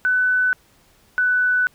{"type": "tone pair in turn", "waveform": "sine", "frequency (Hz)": [1500, 1492.7], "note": ["F#6", "F#6"], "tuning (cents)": [23, 15], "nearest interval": "unison", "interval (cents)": 8, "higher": "first", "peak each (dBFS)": -15, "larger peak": "neither", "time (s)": [[0.05, 0.53], [1.18, 1.67]], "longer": "second", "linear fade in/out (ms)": 0, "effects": ["pink hiss -56 dBFS RMS until 1.74 s"]}